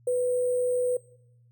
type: tone with sample-and-hold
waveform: sine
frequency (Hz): 496.4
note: B4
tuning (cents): +9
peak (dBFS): -22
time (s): 0.07-0.97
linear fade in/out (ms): 5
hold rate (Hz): 8820
effects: noise-tail reverb RT60 0.9 s tail -22 dB re dry + added 119 Hz sine -56 dBFS peak until 1.51 s